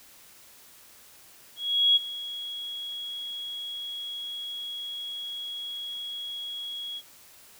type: tone with ADSR envelope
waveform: sine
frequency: 3322 Hz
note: G#7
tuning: in tune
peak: -16 dBFS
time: 1.56-7.02 s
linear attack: 400 ms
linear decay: 21 ms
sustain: -17 dB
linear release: 50 ms
effects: white hiss -53 dBFS RMS until 7.59 s